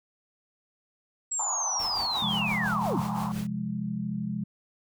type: linear sweep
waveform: sine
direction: down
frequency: 7730 to 73.42 Hz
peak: -27 dBFS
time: 1.31-3.01 s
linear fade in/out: 10 ms
type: band-pass noise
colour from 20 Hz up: pink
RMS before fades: -35 dBFS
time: 1.39-3.32 s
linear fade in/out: 2 ms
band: 780 to 1100 Hz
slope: 48 dB/octave
type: noise with tremolo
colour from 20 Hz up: pink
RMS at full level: -41 dBFS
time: 1.79-3.47 s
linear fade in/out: 5 ms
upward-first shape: sine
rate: 5.8 Hz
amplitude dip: 70%
type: chord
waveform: sine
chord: F minor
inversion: second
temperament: equal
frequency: 130.81 / 174.61 / 207.7 Hz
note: C3 / F3 / Ab3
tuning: 0 / 0 / 0 cents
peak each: -36 / -34 / -31 dBFS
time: 2.22-4.44 s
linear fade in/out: 5 ms
effects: none